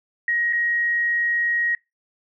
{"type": "tone with dropouts", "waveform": "sine", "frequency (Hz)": 1888, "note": "A#6", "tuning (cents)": 22, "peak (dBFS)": -19, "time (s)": [0.28, 1.75], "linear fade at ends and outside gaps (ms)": 2, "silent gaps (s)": [0.527, 0.531], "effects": ["noise-tail reverb RT60 0.2 s tail -23 dB re dry"]}